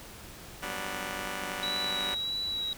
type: chord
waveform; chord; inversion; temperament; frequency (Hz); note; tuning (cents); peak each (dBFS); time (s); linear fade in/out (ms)
5% pulse; G major seventh; third; just; 183.75 / 196 / 245 / 294; F#3 / G3 / B3 / D4; -12 / 0 / -14 / +2; -30; 0.62-2.15; 10
type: tone with vibrato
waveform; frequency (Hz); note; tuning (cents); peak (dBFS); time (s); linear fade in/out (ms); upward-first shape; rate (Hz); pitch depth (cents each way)
sine; 3897; B7; -24; -30; 1.63-2.73; 0; sine; 1.6; 19
effects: pink hiss -47 dBFS RMS until 2.77 s